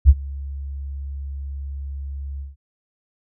sine tone with ADSR envelope, 69.3 Hz, C#2, in tune, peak -3 dBFS, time 0.05-2.56 s, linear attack 41 ms, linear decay 44 ms, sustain -24 dB, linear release 160 ms, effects none

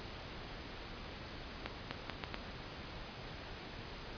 accelerating click train, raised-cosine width 0.3 ms, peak -21 dBFS, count 5, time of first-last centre 1.66-2.344 s, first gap 250 ms, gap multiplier 0.75, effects pink hiss -47 dBFS RMS until 4.17 s + resampled to 11025 Hz

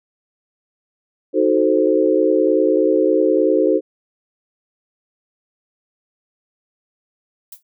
sine chord, D# diminished seventh, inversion none, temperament equal, 311.1 / 370 / 440 / 523.3 Hz, D#4 / F#4 / A4 / C5, 0 / 0 / 0 / 0 cents, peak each -18 dBFS, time 1.33-3.81 s, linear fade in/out 50 ms
violet noise with exponential decay, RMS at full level -30 dBFS, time 7.52-7.63 s, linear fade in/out 5 ms, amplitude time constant 22 ms
effects none

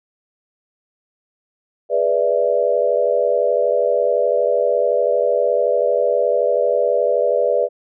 sine chord, E dominant seventh, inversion first, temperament equal, 415.3 / 493.9 / 587.3 / 659.3 Hz, G#4 / B4 / D5 / E5, 0 / 0 / 0 / 0 cents, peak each -23 / -18 / -18 / -22 dBFS, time 1.89-7.69 s, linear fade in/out 50 ms, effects none

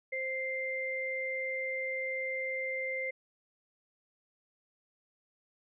sine tone pair together, 523.3 / 2093 Hz, C5 / C7, 0 / 0 cents, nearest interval 2 octaves, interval 2400 cents, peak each -37 / -34 dBFS, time 0.12-3.11 s, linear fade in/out 10 ms, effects none

